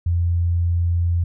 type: tone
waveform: sine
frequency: 86 Hz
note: F2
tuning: 26 cents flat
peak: -16 dBFS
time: 0.06-1.24 s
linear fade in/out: 5 ms
effects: none